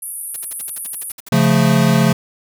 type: band-pass noise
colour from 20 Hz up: pink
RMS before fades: -28 dBFS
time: 0.02-1.12 s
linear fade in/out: 5 ms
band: 9400 to 12000 Hz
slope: 96 dB/octave
type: noise bursts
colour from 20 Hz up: white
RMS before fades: -34 dBFS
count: 14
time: 0.34-1.456 s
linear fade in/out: 5 ms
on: 24 ms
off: 60 ms
type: chord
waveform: square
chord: Db augmented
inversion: none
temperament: equal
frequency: 138.59 / 174.61 / 220 Hz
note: Db3 / F3 / A3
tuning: 0 / 0 / 0 cents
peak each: -16 dBFS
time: 1.32-2.13 s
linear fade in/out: 5 ms
effects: none